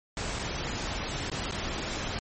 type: noise with dropouts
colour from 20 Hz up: pink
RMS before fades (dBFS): -33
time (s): 0.17-2.19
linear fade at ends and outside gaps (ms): 1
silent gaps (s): 0.389-0.393 / 1.3-1.316 / 1.513-1.522
effects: MP3 32 kbps